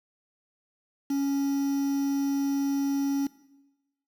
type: tone with quantisation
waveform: triangle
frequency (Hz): 278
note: C#4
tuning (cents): +5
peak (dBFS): -22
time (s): 1.1-3.27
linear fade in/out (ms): 5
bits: 7
effects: noise-tail reverb RT60 1.0 s tail -19 dB re dry